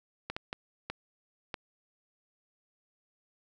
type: clicks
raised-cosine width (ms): 0.3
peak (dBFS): -19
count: 5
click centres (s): 0.3 / 0.365 / 0.529 / 0.9 / 1.542
effects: none